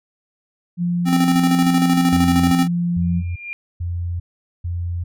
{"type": "tone with pitch glide", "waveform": "sine", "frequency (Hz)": [174.61, 173.4], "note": ["F3", "F3"], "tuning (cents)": [0, -12], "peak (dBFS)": -17, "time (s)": [0.77, 3.23], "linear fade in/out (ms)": 50, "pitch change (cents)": -12, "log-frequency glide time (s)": [1.77, 2.5]}
{"type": "tone with tremolo", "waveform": "square", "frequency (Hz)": 261.6, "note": "C4", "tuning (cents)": 0, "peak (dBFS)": -14, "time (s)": [1.05, 2.68], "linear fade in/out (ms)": 50, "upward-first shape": "square", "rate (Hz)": 13, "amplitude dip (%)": 45}
{"type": "tone bursts", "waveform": "sine", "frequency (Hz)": 86.8, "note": "F2", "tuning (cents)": -10, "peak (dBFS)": -21, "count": 4, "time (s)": [2.12, 5.04], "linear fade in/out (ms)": 10, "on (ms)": 400, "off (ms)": 440}
{"type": "tone with exponential growth", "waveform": "sine", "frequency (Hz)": 2400, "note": "D7", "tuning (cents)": 37, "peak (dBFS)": -24, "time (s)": [3.02, 3.53], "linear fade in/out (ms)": 0, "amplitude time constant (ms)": 110}
{"effects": []}